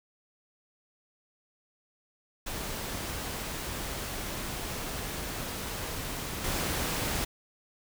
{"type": "noise with level steps", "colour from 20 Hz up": "pink", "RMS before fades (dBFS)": [-36, -31], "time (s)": [2.46, 7.25], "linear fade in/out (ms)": 10, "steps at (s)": 6.44, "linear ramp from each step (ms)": 5, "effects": []}